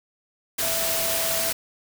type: tone in noise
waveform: sine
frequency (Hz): 660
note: E5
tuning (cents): +2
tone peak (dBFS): -30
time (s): 0.62-1.51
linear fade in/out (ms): 10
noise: white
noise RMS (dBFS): -25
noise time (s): 0.58-1.53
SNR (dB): -8
effects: none